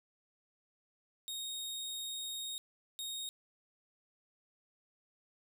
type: tone bursts at uneven times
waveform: sawtooth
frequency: 3729 Hz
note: A#7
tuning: in tune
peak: -36 dBFS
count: 2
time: 1.28-2.58 / 2.99-3.29 s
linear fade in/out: 0 ms
effects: none